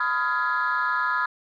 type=chord; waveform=sine; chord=F half-diminished seventh; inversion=second; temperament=just; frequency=1005.8 / 1257.2 / 1396.9 / 1676.3 Hz; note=Cb6 / Eb6 / F6 / Ab6; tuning=+31 / +18 / 0 / +16 cents; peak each=-26 dBFS; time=0-1.26 s; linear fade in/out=5 ms; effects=tanh soft clip ceiling -16 dBFS